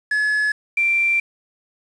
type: tone pair in turn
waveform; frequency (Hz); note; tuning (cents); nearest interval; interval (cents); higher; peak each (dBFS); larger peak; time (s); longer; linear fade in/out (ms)
triangle / sine; 1705 / 2356; G#6 / D7; +45 / +5; tritone; 560; second; -15; neither; 0.11-0.52 / 0.77-1.2; second; 5
effects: resampled to 22050 Hz + 7-bit